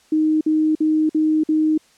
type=tone bursts; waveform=sine; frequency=311.1 Hz; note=D#4; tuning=in tune; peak=-14 dBFS; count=5; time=0.12-1.778 s; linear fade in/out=5 ms; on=290 ms; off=52 ms; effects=white hiss -55 dBFS RMS until 1.97 s + low-pass 8000 Hz 12 dB/octave